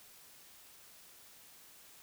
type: silence
effects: white hiss -58 dBFS RMS until 2.02 s